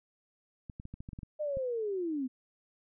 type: clicks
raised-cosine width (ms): 5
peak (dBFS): -30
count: 10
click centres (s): 0.698 / 0.799 / 0.854 / 0.94 / 1.005 / 1.089 / 1.132 / 1.189 / 1.232 / 1.571
type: linear sweep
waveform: sine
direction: down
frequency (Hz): 615 to 246.9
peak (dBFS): -31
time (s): 1.39-2.28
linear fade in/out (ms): 20
effects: none